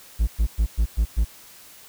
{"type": "tone bursts", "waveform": "triangle", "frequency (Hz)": 55, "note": "A1", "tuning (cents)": 0, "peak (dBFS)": -14, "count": 6, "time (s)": [0.19, 1.25], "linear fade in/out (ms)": 20, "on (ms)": 85, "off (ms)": 110, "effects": ["white hiss -47 dBFS RMS until 1.88 s"]}